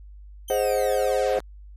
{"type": "linear sweep", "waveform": "5% pulse", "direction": "down", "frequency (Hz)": [3156, 103.83], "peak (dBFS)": -26, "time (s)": [0.48, 1.41], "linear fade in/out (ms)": 5}
{"type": "chord", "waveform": "triangle", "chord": "Ab dominant seventh", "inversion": "none", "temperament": "equal", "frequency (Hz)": [415.3, 523.3, 622.3, 740], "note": ["Ab4", "C5", "Eb5", "Gb5"], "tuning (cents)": [0, 0, 0, 0], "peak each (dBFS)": [-25, -21, -26, -26], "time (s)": [0.5, 1.39], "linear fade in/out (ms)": 2}
{"effects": ["added 50 Hz sine -41 dBFS peak until 1.76 s", "resampled to 32000 Hz"]}